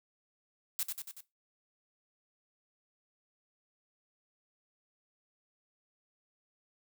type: noise with echo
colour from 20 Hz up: blue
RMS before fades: -33 dBFS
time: 0.79-0.83 s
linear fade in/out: 0 ms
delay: 94 ms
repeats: 4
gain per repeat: -4 dB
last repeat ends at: 1.206 s
effects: noise-tail reverb RT60 0.2 s tail -17 dB re dry